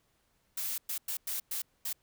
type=noise bursts at uneven times; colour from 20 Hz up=blue; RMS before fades=-35 dBFS; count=6; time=0.57-0.78 / 0.89-0.98 / 1.08-1.17 / 1.27-1.4 / 1.51-1.62 / 1.85-1.93 s; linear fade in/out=5 ms; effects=pink hiss -73 dBFS RMS until 2.02 s